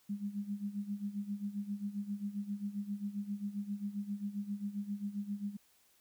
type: tone with tremolo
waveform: sine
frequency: 203.2 Hz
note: G#3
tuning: 38 cents flat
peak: -33 dBFS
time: 0.09-5.57 s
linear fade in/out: 10 ms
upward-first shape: sine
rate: 7.5 Hz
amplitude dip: 80%
effects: white hiss -69 dBFS RMS until 6 s